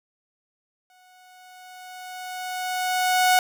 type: tone with exponential growth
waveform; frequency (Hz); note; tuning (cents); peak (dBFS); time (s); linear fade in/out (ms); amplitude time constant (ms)
sawtooth; 736; F#5; -9; -11; 0.9-3.39; 1; 540
effects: none